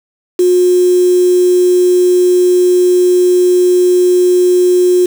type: tone with quantisation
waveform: sine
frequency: 360 Hz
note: F#4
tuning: 47 cents flat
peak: -6 dBFS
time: 0.39-5.06 s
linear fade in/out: 5 ms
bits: 4
effects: none